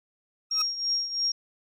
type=tone with exponential growth; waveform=sawtooth; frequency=1278 Hz; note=D#6; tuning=46 cents sharp; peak=-24 dBFS; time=0.5-0.62 s; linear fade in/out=5 ms; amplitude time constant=25 ms
type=tone with tremolo; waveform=sine; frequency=5580 Hz; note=F8; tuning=2 cents flat; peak=-22 dBFS; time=0.51-1.32 s; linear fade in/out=5 ms; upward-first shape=triangle; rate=3 Hz; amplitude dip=75%
effects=none